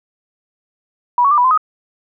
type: tone with pitch steps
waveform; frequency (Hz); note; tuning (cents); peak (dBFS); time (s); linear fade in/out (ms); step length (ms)
sine; 973 / 1118 / 1192 / 982 / 1032 / 1254; B5 / C#6 / D6 / B5 / C6 / D#6; -26 / +14 / +25 / -10 / -24 / +13; -9; 1.18-1.576; 2; 66
effects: none